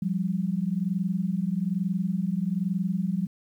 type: tone pair together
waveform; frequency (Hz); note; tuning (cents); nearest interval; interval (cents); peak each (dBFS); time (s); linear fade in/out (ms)
sine; 174.86 / 196; F3 / G3; +2 / 0; major second; 198; -27; 0.02-3.27; 5
effects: 10-bit